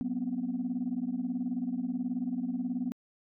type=tone cluster; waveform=sine; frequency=184.2 / 240.7 / 259.2 Hz; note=F#3 / B3 / C4; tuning=-7 / -44 / -16 cents; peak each=-39 / -32 / -33 dBFS; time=0.01-2.92 s; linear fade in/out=0 ms; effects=tanh soft clip ceiling -24 dBFS